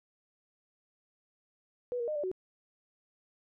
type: tone with pitch steps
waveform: sine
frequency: 490.7 / 472.1 / 610 / 587 / 372.2 Hz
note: B4 / A#4 / D#5 / D5 / F#4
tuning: -11 / +22 / -34 / -1 / +10 cents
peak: -31 dBFS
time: 1.92-2.315 s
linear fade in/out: 0 ms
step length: 79 ms
effects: none